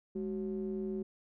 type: ring-modulated tone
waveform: triangle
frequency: 84 Hz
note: E2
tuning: 33 cents sharp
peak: -29 dBFS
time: 0.15-1.03 s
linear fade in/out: 10 ms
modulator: 292 Hz
effects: none